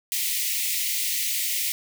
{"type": "high-pass noise", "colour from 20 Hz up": "white", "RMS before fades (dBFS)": -26, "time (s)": [0.12, 1.72], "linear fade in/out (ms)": 0, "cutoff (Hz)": 1900, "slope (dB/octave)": 96, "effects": []}